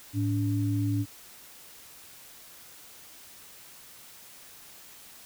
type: tone pair together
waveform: sine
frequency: 107.7 / 287.5 Hz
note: A2 / D4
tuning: -37 / -37 cents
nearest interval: octave + perfect fourth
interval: 1700 cents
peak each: -26 / -29 dBFS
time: 0.13-1.06 s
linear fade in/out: 50 ms
effects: white hiss -50 dBFS RMS until 5.25 s